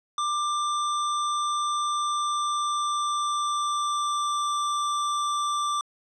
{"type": "tone with pitch glide", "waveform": "square", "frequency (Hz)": [1186, 1177.1], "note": ["D6", "D6"], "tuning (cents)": [17, 4], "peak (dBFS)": -25, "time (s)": [0.18, 5.81], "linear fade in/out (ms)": 2, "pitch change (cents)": -13, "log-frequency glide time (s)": [1.86, 4.54], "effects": ["resampled to 22050 Hz", "11-bit"]}